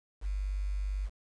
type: tone with quantisation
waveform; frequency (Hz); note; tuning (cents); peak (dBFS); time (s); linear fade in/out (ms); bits
sine; 49; G1; 0; -30; 0.21-1.1; 50; 9
effects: resampled to 22050 Hz